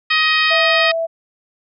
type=harmonic tone; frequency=628 Hz; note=D#5; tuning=16 cents sharp; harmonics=2 / 3 / 4 / 5 / 6 / 7 / 8; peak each=-20 / -17 / -18 / -22 / -23 / -26 / -26 dBFS; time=0.1-0.92 s; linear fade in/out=10 ms
type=tone; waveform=sine; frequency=659.3 Hz; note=E5; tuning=in tune; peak=-17 dBFS; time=0.5-1.07 s; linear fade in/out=20 ms
effects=none